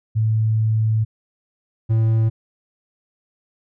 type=tone pair in turn; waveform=sine / triangle; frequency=110 / 111.79 Hz; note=A2 / A2; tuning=0 / +28 cents; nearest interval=unison; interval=28 cents; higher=second; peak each=-15 / -12 dBFS; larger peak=second; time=0.15-1.05 / 1.89-2.3 s; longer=first; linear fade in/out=20 ms; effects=none